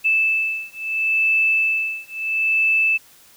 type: beating tone pair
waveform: sine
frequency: 2631 / 2631.74 Hz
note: E7 / E7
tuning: -4 / -3 cents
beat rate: 0.74 Hz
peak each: -20 dBFS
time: 0.04-2.98 s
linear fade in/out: 20 ms
effects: white hiss -50 dBFS RMS until 3.36 s